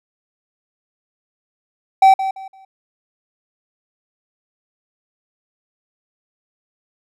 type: tone with echo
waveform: triangle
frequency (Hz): 770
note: G5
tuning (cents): -31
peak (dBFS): -4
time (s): 2.02-2.14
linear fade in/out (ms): 5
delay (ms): 170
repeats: 3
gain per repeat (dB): -12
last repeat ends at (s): 2.65
effects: none